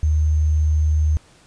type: tone with sample-and-hold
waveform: sine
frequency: 76.8 Hz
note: D#2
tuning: 22 cents flat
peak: -14 dBFS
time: 0.03-1.17 s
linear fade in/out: 0 ms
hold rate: 6300 Hz
effects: pink hiss -52 dBFS RMS until 1.46 s + resampled to 22050 Hz